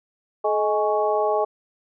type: tone cluster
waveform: sine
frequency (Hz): 428.3 / 628 / 832 / 1111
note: A4 / D#5 / G#5 / C#6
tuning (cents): -47 / +16 / +3 / +4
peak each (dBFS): -23 / -23 / -24 / -28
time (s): 0.44-1.45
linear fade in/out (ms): 10
effects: none